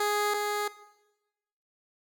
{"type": "tone pair in turn", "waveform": "15% pulse", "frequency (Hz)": [415.3, 415.3], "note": ["G#4", "G#4"], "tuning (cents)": [0, 0], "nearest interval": "unison", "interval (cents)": 0, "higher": "neither", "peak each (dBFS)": [-19, -22], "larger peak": "first", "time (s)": [[0, 0.34], [0.34, 0.68]], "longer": "neither", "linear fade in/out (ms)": 5, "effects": ["noise-tail reverb RT60 1.0 s tail -17 dB re dry"]}